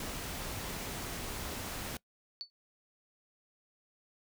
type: noise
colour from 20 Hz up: pink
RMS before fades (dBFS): -40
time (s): 0-1.97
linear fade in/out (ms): 2
type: tone with exponential decay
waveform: sine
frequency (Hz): 4480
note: C#8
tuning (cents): +18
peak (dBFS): -34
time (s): 2.41-2.5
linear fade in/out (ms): 0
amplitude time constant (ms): 19
effects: noise-tail reverb RT60 0.1 s tail -22 dB re dry